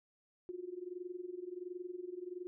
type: tone with amplitude modulation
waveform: sine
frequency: 359.4 Hz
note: F4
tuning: 50 cents sharp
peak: -38 dBFS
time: 0.49-2.47 s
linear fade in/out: 0 ms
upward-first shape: sine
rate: 21.4 Hz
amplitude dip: 85%
effects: none